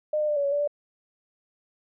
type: tone with pitch steps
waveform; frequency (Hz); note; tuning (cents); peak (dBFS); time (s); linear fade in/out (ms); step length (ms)
sine; 608 / 604 / 595 / 568 / 561 / 579 / 584; D#5 / D5 / D5 / C#5 / C#5 / D5 / D5; -40 / +48 / +22 / +42 / +21 / -25 / -10; -22; 0.13-0.676; 5; 78
effects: none